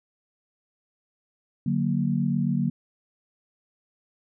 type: chord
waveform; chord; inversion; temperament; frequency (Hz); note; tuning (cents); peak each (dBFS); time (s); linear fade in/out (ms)
sine; D augmented; none; equal; 146.83 / 185 / 233.1; D3 / F#3 / A#3; 0 / 0 / 0; -26; 1.66-2.7; 5
effects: none